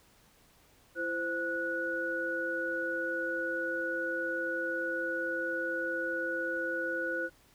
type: tone cluster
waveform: sine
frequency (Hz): 336.7 / 519 / 1468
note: E4 / C5 / F#6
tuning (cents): +37 / -14 / -14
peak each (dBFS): -38 / -36 / -33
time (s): 0.95-7.3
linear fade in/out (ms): 50
effects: pink hiss -63 dBFS RMS until 7.54 s